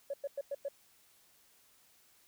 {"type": "tone bursts", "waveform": "sine", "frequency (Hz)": 561, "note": "C#5", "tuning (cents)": 21, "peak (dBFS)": -33, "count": 5, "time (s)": [0.1, 0.685], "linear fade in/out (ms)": 5, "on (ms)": 37, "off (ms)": 100, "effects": ["tanh soft clip ceiling -29 dBFS", "white hiss -66 dBFS RMS until 2.27 s"]}